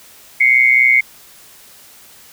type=tone pair together; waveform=sine; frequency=2093 / 2217 Hz; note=C7 / C#7; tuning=0 / 0 cents; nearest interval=minor second; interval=100 cents; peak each=-11 dBFS; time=0.4-1.01 s; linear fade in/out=10 ms; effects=white hiss -43 dBFS RMS until 2.32 s